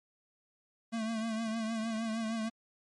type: tone with vibrato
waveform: square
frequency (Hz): 223.7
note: A3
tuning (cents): +29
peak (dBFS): -33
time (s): 0.92-2.5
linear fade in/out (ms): 20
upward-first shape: triangle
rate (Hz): 6.5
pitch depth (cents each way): 59
effects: low-pass 9000 Hz 12 dB/octave + MP3 48 kbps